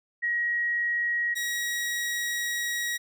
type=tone pair in turn; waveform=sine / sawtooth; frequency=1898 / 1904.9 Hz; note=A#6 / A#6; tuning=+31 / +37 cents; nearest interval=unison; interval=6 cents; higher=second; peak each=-24 dBFS; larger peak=neither; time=0.22-1.35 / 1.35-2.98 s; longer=second; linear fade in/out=20 ms; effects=none